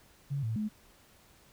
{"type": "tone with pitch steps", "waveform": "sine", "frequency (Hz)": [140.3, 111.6, 213.2], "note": ["C#3", "A2", "G#3"], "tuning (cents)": [21, 25, 46], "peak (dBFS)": -30, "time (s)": [0.3, 0.69], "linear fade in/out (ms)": 20, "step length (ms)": 130, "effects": ["pink hiss -61 dBFS RMS until 1.52 s"]}